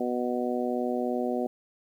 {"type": "harmonic tone", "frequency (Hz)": 123.2, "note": "B2", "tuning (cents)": -4, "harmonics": [2, 3, 4, 5, 6], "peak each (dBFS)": [-30, -32, -33, -34, -35], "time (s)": [0, 1.47], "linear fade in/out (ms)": 5, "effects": ["10-bit"]}